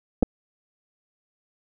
clicks, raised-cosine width 2 ms, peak -7 dBFS, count 2, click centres 0.226 / 0.23 s, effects none

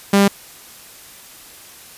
sawtooth tone, 199.3 Hz, G3, 29 cents sharp, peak -6 dBFS, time 0.13-0.28 s, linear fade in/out 5 ms, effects white hiss -41 dBFS RMS until 1.97 s + resampled to 32000 Hz

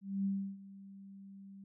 sine tone with ADSR envelope, 196 Hz, G3, in tune, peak -30 dBFS, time 0.01-1.64 s, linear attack 240 ms, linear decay 320 ms, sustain -19 dB, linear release 3 ms, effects none

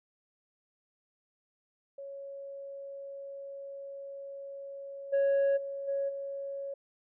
sine tone with level steps, 554.4 Hz, C#5, in tune, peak -40 / -21 / -35 / -28 / -35 dBFS, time 1.98-6.74 s, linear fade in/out 5 ms, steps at 5.12 / 5.56 / 5.87 / 6.08 s, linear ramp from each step 20 ms, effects tanh soft clip ceiling -23 dBFS

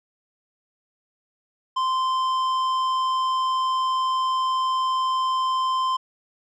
sine tone with tanh clipping, 1039 Hz, C6, 12 cents flat, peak -22 dBFS, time 1.76-5.97 s, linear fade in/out 10 ms, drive 10 dB, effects none

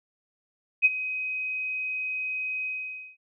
sine tone with ADSR envelope, 2521 Hz, D#7, 22 cents sharp, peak -13 dBFS, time 0.82-3.17 s, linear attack 32 ms, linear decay 32 ms, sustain -15 dB, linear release 520 ms, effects none

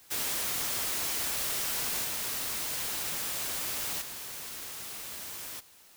white noise with level steps, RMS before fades -32 / -34 / -41 dBFS, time 0.1-5.61 s, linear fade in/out 20 ms, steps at 2.04 / 4.01 s, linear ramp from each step 10 ms, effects white hiss -57 dBFS RMS until 5.96 s

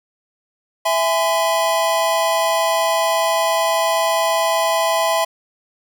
square chord, E augmented, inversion none, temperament equal with one note detuned, 659.3 / 830.6 / 1020.2 Hz, E5 / G#5 / B#5, 0 / 0 / -44 cents, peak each -19 / -23 / -21 dBFS, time 0.85-5.25 s, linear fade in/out 10 ms, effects none

